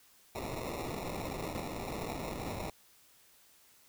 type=noise with sample-and-hold; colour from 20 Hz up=blue; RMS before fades=-39 dBFS; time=0.35-2.7 s; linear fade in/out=2 ms; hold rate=1575 Hz; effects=white hiss -63 dBFS RMS until 3.88 s